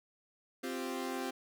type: chord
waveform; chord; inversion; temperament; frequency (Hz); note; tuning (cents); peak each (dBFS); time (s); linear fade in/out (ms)
sawtooth; C suspended fourth; none; equal; 261.6 / 349.2 / 392; C4 / F4 / G4; 0 / 0 / 0; -35 / -38 / -38; 0.63-1.31; 10
effects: none